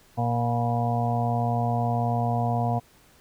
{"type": "harmonic tone with a mistuned harmonic", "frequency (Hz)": 118.4, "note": "A#2", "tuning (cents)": 27, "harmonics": [1, 2, 4, 5, 6, 7, 8], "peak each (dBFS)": [-25, -30, -35, -38, -27, -37, -35], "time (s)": [0.17, 2.8], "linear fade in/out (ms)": 20, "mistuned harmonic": 8, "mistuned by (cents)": 46, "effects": ["pink hiss -57 dBFS RMS until 3.2 s"]}